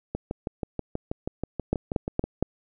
two click trains, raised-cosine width 2 ms, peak -9 / -15 dBFS, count 4 / 14, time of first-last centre 1.73-2.426 / 0.15-2.24 s, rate 4.31 / 6.22 Hz, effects none

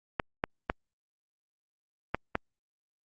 clicks, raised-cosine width 0.5 ms, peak -12 dBFS, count 5, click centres 0.198 / 0.439 / 0.699 / 2.146 / 2.354 s, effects Opus 48 kbps

